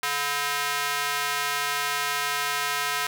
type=tone with high-pass filter; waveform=square; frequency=143.6 Hz; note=D3; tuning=39 cents flat; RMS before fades=-27 dBFS; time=0.03-3.07 s; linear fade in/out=2 ms; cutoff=1300 Hz; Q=1.1; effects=none